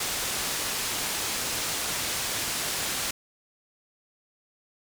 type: low-pass noise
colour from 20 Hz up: white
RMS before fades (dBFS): -30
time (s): 0-3.11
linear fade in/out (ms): 5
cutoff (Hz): 9200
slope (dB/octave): 12
effects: none